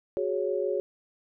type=chord; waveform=sine; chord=F# suspended second; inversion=none; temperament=just; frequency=370 / 416.2 / 555 Hz; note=F#4 / G#4 / C#5; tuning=0 / +4 / +2 cents; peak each=-30 dBFS; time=0.17-0.8 s; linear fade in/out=0 ms; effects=none